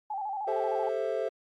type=tone with vibrato; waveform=sine; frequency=813 Hz; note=G#5; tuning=37 cents flat; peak=-31 dBFS; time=0.1-0.89 s; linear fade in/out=5 ms; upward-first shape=square; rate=13 Hz; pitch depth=75 cents each way
type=chord; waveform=triangle; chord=A minor seventh; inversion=third; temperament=just; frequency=396 / 440 / 528 / 660 Hz; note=G4 / A4 / C5 / E5; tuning=+18 / 0 / +16 / +2 cents; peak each=-34 / -31 / -31 / -32 dBFS; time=0.47-1.29 s; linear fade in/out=10 ms
effects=Opus 32 kbps